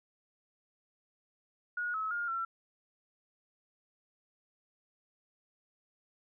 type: tone with pitch steps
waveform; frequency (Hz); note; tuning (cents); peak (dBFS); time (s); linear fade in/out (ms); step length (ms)
sine; 1446 / 1291 / 1416 / 1352; F#6 / E6 / F6 / E6; -40 / -37 / +23 / +43; -32; 1.77-2.45; 5; 170
effects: none